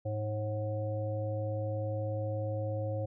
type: harmonic tone with a mistuned harmonic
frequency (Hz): 105.4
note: G#2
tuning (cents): +26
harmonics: 1 / 3 / 5 / 7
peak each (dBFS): -33 / -44 / -36 / -46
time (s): 0.05-3.06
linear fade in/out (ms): 10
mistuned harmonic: 5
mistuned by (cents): +38
effects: none